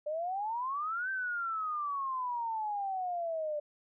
sine exponential two-way sweep, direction up then down, 587.3 to 1568 to 587.3 Hz, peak -32 dBFS, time 0.06-3.6 s, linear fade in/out 10 ms, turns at 1.1 s, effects none

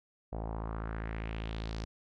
sawtooth tone with low-pass filter sweep, 55 Hz, A1, in tune, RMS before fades -38 dBFS, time 0.32-1.85 s, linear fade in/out 10 ms, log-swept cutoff 690 to 5400 Hz, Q 2.5, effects none

